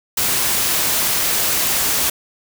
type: noise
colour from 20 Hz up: white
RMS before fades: -18 dBFS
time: 0.17-2.1 s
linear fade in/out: 5 ms
effects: none